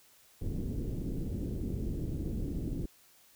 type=low-pass noise; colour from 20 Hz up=pink; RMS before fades=-35 dBFS; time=0.41-2.86 s; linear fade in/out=5 ms; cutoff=360 Hz; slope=24 dB/octave; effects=white hiss -62 dBFS RMS until 3.35 s